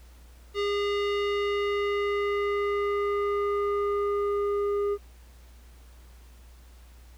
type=tone with low-pass filter sweep; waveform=square; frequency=407.1 Hz; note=G#4; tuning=35 cents flat; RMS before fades=-27 dBFS; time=0.54-4.98 s; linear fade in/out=50 ms; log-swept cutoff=3800 to 850 Hz; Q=1.5; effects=added 60 Hz sine -48 dBFS peak until 7.17 s + pink hiss -59 dBFS RMS until 7.17 s